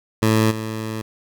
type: tone with level steps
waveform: 15% pulse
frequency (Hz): 110.1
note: A2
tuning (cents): +2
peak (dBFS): -8 / -19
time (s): 0.22-1.02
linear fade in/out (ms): 10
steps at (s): 0.5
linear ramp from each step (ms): 20
effects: none